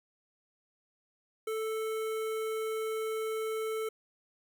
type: tone with notch filter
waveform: square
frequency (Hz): 440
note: A4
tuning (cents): 0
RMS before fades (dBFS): -34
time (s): 1.47-3.89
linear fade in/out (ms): 5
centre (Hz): 4800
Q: 1.1
effects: none